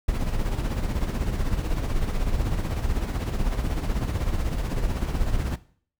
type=noise with tremolo; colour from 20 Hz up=brown; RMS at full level=-23 dBFS; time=0.08-5.56 s; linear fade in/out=5 ms; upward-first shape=sine; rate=16 Hz; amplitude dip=55%; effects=noise-tail reverb RT60 0.5 s tail -17 dB re dry